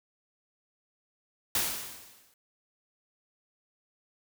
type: noise with exponential decay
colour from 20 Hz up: white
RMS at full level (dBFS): -26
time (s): 1.55-2.34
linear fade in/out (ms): 2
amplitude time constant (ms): 170
effects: none